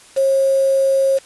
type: tone with quantisation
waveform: sine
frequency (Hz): 540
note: C#5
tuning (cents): -45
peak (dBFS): -12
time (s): 0.16-1.19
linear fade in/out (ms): 20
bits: 5
effects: white hiss -45 dBFS RMS until 1.25 s + resampled to 24000 Hz

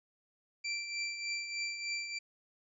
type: tone with tremolo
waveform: 25% pulse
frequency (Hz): 2349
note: D7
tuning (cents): 0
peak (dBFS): -29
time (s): 0.64-2.19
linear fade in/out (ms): 10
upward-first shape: triangle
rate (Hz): 3.3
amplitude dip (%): 60
effects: resampled to 22050 Hz

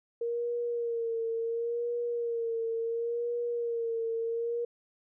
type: tone with vibrato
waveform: sine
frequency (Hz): 466.2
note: A#4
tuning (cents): 0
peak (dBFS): -29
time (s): 0.21-4.65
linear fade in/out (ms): 5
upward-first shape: sine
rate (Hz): 0.71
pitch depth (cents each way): 41
effects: none

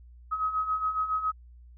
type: beating tone pair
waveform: sine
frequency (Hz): 1266 / 1273.2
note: D#6 / D#6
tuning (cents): +30 / +39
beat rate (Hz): 7.2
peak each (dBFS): -33 / -27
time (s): 0.31-1.32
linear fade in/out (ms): 20
effects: added 60 Hz sine -48 dBFS peak until 1.77 s

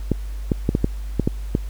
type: clicks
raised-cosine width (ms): 3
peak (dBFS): -4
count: 8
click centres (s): 0.117 / 0.518 / 0.691 / 0.751 / 0.844 / 1.197 / 1.275 / 1.551
effects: added 50 Hz sine -26 dBFS peak until 1.69 s + pink hiss -48 dBFS RMS until 1.69 s

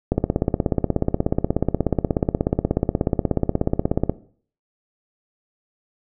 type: click train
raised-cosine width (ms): 2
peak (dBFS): -4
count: 67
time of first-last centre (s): 0.12-4.096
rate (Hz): 16.6
effects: noise-tail reverb RT60 0.5 s tail -17 dB re dry

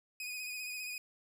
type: tone with vibrato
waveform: sawtooth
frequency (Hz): 2489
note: D#7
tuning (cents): 0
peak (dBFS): -36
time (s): 0.2-0.98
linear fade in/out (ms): 2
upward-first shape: sine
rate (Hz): 15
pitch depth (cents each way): 35
effects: none

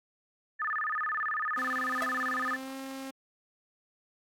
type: tone with vibrato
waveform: sine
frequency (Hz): 1480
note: F#6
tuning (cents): 0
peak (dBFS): -29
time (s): 0.59-2.57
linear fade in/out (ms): 20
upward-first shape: square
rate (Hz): 18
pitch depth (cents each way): 300
type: tone with pitch glide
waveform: sawtooth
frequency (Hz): 258.4 to 267.8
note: C4 to C4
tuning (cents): -21 to +40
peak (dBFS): -34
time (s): 1.57-3.11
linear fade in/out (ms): 10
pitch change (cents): +61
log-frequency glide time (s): 2.4-2.75
type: tone with exponential decay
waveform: sawtooth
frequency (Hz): 662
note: E5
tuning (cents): +7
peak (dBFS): -25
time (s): 2.02-2.11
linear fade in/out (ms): 0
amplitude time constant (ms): 19
effects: AAC 64 kbps

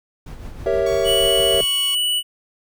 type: noise with tremolo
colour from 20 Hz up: brown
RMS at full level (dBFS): -31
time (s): 0.26-1.65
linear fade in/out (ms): 5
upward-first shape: sine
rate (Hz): 6.3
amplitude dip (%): 45
type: chord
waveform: triangle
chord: G diminished seventh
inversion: none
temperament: equal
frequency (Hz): 392 / 466.2 / 554.4 / 659.3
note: G4 / Bb4 / Db5 / Fb5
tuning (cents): 0 / 0 / 0 / 0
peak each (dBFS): -20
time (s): 0.66-1.61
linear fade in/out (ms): 2
type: tone with pitch glide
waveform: 10% pulse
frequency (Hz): 1123 to 1112.7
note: C#6 to C#6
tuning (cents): +22 to +6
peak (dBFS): -24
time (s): 0.86-1.95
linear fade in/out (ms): 5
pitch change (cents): -16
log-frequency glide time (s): 1.2-1.27
type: tone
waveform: square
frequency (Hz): 2953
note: F#7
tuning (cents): -4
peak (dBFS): -18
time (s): 1.04-2.23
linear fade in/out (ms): 50
effects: none

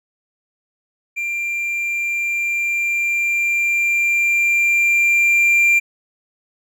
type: tone with level ramp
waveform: triangle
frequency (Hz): 2377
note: D7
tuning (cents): +20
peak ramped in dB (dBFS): -19 to -9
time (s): 1.16-5.8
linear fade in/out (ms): 20
effects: none

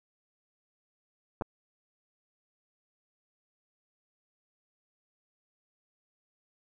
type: clicks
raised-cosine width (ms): 1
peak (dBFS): -19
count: 2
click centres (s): 1.412 / 1.421
effects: none

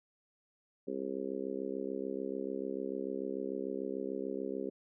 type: harmonic tone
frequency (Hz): 66.8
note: C2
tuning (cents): +36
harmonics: 3 / 4 / 5 / 6 / 7 / 8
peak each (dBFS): -45 / -41 / -43 / -39 / -44 / -45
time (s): 0.87-4.7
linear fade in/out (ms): 10
effects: none

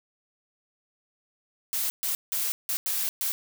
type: noise bursts at uneven times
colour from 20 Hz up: blue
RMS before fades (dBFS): -28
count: 6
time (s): 1.73-1.9 / 2.03-2.15 / 2.32-2.52 / 2.69-2.77 / 2.86-3.09 / 3.21-3.32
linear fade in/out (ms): 0
effects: none

